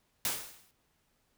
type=noise with exponential decay; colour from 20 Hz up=white; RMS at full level=-29 dBFS; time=0.25-0.71 s; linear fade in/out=1 ms; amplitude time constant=99 ms; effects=pink hiss -74 dBFS RMS until 1.37 s